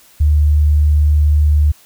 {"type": "tone", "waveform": "sine", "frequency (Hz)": 74.7, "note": "D2", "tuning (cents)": 30, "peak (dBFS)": -8, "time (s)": [0.2, 1.72], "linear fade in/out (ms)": 10, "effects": ["white hiss -47 dBFS RMS until 1.85 s"]}